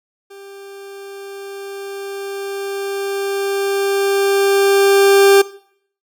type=tone with level ramp; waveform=40% pulse; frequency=395.8 Hz; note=G4; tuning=17 cents sharp; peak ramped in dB=-35 to -6 dBFS; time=0.3-5.42 s; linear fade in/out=10 ms; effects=noise-tail reverb RT60 0.6 s tail -20 dB re dry